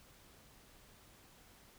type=silence; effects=pink hiss -62 dBFS RMS until 1.78 s

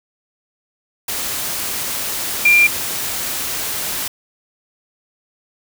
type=tone in noise; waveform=sine; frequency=2385 Hz; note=D7; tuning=26 cents sharp; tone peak=-8 dBFS; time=2.45-2.67 s; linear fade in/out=5 ms; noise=white; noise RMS=-23 dBFS; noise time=1.08-4.08 s; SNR=+12 dB; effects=none

